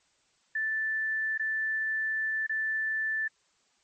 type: tone with dropouts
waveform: sine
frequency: 1760 Hz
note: A6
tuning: in tune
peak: -27 dBFS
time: 0.55-3.28 s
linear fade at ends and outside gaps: 5 ms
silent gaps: 1.378-1.395 / 2.466-2.494 s
effects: white hiss -69 dBFS RMS until 3.83 s + MP3 32 kbps